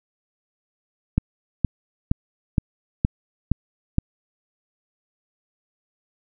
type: click train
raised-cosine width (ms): 5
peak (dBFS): -5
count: 7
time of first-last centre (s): 1.18-3.984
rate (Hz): 2.14
effects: none